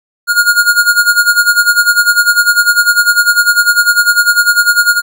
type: tone with tremolo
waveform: square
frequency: 1427 Hz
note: F6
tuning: 37 cents sharp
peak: -4 dBFS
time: 0.27-5.02 s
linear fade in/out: 50 ms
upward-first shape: sine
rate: 10 Hz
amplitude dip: 80%
effects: none